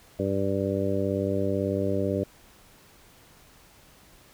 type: harmonic tone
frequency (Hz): 98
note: G2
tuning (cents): 0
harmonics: 1 / 2 / 3 / 4 / 5 / 6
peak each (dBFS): -31 / -31 / -31 / -31 / -31 / -31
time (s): 0.19-2.24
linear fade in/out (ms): 5
effects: pink hiss -55 dBFS RMS until 4.33 s